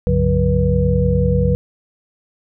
sine tone cluster, 65.1 / 95.4 / 141.6 / 182 / 486.2 Hz, C2 / G2 / C#3 / F#3 / B4, -8 / -47 / +37 / -28 / -27 cents, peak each -19 dBFS, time 0.07-1.55 s, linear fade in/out 0 ms, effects none

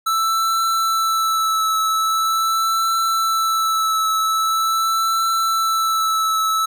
square tone with vibrato, 1320 Hz, E6, 2 cents sharp, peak -17 dBFS, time 0.06-6.66 s, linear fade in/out 10 ms, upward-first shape triangle, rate 0.43 Hz, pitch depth 22 cents each way, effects none

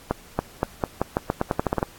accelerating click train, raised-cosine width 1 ms, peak -6 dBFS, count 14, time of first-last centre 0.11-1.828 s, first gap 280 ms, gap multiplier 0.86, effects pink hiss -48 dBFS RMS until 1.98 s + AAC 64 kbps

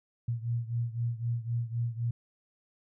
sine beating tone pair, 116.54 / 120.44 Hz, A#2 / B2, 0 / -43 cents, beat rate 3.9 Hz, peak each -31 / -34 dBFS, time 0.28-2.11 s, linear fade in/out 5 ms, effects none

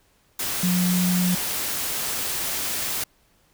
sine tone in noise, 180 Hz, F#3, 47 cents flat, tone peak -19 dBFS, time 0.63-1.35 s, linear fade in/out 5 ms, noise white, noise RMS -27 dBFS, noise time 0.39-3.04 s, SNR +5 dB, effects pink hiss -62 dBFS RMS until 3.53 s

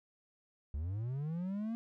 triangle linear sweep, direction up, 67.4 to 233.1 Hz, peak -33 dBFS, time 0.74-1.75 s, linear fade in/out 0 ms, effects none

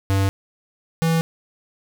square tone pair in turn, 97.5 / 163.97 Hz, G2 / E3, -9 / -9 cents, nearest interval major sixth, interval 900 cents, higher second, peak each -17 dBFS, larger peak neither, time 0.1-0.29 / 1.02-1.21 s, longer neither, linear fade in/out 0 ms, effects none

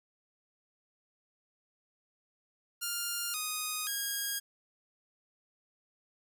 5% pulse tone with pitch steps, 1404 / 1244 / 1633 Hz, F6 / D#6 / G#6, +9 / -1 / -30 cents, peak -22 dBFS, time 2.81-4.4 s, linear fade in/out 20 ms, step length 530 ms, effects none

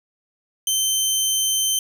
15% pulse tone, 3100 Hz, G7, 20 cents flat, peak -11 dBFS, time 0.67-1.79 s, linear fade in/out 2 ms, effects none

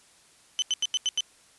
35% pulse tone bursts, 3038 Hz, F#7, 45 cents sharp, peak -21 dBFS, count 6, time 0.59-1.206 s, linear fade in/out 0 ms, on 31 ms, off 86 ms, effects white hiss -58 dBFS RMS until 1.58 s + resampled to 24000 Hz

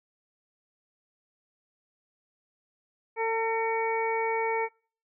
harmonic tone with a mistuned harmonic, 450 Hz, A4, 39 cents sharp, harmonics 1 / 2 / 3 / 4 / 5, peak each -28 / -29 / -42 / -40 / -33 dBFS, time 3.16-4.69 s, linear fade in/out 50 ms, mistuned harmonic 4, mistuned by +26 cents, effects noise-tail reverb RT60 0.4 s tail -23 dB re dry

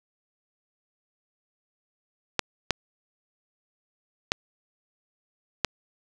clicks, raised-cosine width 0.2 ms, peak -4 dBFS, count 4, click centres 2.393 / 2.707 / 4.319 / 5.647 s, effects none

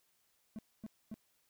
triangle tone bursts, 217.8 Hz, A3, 17 cents flat, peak -39 dBFS, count 3, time 0.56-1.141 s, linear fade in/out 0 ms, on 27 ms, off 250 ms, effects white hiss -75 dBFS RMS until 1.49 s

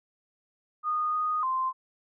sine tone with pitch steps, 1231 / 1239 / 1042 Hz, D#6 / D#6 / C6, -19 / -8 / -7 cents, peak -25 dBFS, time 0.83-1.73 s, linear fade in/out 50 ms, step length 300 ms, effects none

